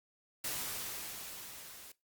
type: noise with level ramp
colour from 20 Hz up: white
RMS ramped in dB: -37 to -52 dBFS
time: 0.44-1.92 s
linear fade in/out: 5 ms
effects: noise-tail reverb RT60 0.2 s tail -19 dB re dry + Opus 48 kbps